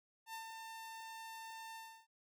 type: tone with ADSR envelope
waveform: sawtooth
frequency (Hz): 898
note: A5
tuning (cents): +35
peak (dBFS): -40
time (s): 0.26-2.07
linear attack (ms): 77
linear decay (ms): 110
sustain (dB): -4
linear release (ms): 310
effects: none